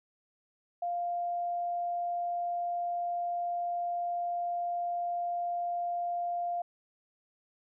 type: tone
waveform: sine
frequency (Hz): 698.5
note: F5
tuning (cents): 0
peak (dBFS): -30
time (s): 0.82-6.62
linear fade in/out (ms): 5
effects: none